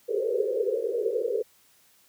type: band-pass noise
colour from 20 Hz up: pink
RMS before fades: -27 dBFS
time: 0.08-1.43 s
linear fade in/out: 20 ms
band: 390 to 520 Hz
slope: 96 dB/octave
effects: white hiss -61 dBFS RMS until 2.08 s + high-pass 60 Hz 12 dB/octave